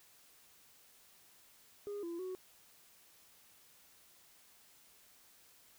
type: tone with pitch steps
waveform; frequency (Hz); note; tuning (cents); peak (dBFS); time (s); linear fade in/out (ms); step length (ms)
sine; 409.1 / 339.8 / 371; G#4 / F4 / F#4; -26 / -47 / +5; -37; 1.87-2.35; 0; 160
effects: tanh soft clip ceiling -38 dBFS + white hiss -64 dBFS RMS until 5.78 s